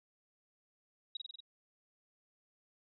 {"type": "tone with echo", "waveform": "sine", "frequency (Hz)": 3834, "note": "A#7", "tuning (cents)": 48, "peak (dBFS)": -37, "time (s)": [1.15, 1.17], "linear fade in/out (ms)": 5, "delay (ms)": 47, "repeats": 5, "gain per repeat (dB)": -2, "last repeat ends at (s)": 1.405, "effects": []}